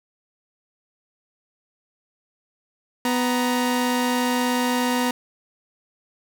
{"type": "tone pair together", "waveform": "sawtooth", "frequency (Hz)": [248.8, 938.4], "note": ["B3", "A#5"], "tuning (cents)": [13, 11], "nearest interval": "octave + major seventh", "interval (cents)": 2298, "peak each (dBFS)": [-17, -22], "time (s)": [3.05, 5.11], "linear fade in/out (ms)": 2, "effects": []}